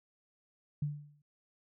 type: tone with exponential decay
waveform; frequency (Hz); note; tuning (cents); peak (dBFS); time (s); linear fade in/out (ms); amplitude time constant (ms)
sine; 146.9; D3; +1; -28; 0.82-1.22; 5; 85
effects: none